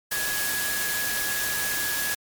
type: tone in noise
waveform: sine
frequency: 1674 Hz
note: G#6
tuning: 13 cents sharp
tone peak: -29 dBFS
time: 0.11-2.15 s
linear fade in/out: 10 ms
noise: white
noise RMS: -28 dBFS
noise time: 0.11-2.15 s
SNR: -4 dB
effects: MP3 96 kbps